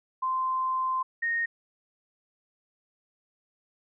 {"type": "tone pair in turn", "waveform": "sine", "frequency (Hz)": [1039, 1855.1], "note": ["C6", "A#6"], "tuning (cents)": [-12, -9], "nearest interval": "minor seventh", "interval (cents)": 1003, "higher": "second", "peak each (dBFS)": -25, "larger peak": "neither", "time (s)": [[0.22, 1.03], [1.22, 1.46]], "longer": "first", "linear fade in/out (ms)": 10, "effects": []}